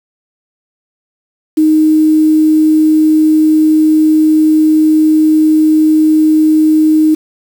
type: tone with quantisation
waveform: sine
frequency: 311.1 Hz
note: D#4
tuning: in tune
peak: -5 dBFS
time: 1.57-7.15 s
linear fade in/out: 10 ms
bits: 5
effects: none